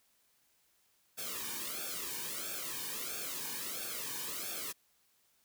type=noise with flanger; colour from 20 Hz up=white; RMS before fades=-40 dBFS; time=1.17-4.73 s; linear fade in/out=20 ms; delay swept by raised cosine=1 to 1.52 ms; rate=1.5 Hz; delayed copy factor=-0.9; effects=white hiss -72 dBFS RMS until 5.44 s